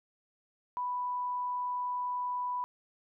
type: tone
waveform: sine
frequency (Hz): 989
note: B5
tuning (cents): +2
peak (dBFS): -31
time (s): 0.77-2.64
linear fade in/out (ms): 0
effects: none